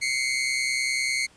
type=tone pair together; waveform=sawtooth; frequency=2093 / 2223 Hz; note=C7 / C#7; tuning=0 / +4 cents; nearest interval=minor second; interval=104 cents; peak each=-23 dBFS; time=0.01-1.27 s; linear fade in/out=20 ms; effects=pink hiss -56 dBFS RMS until 1.36 s + resampled to 22050 Hz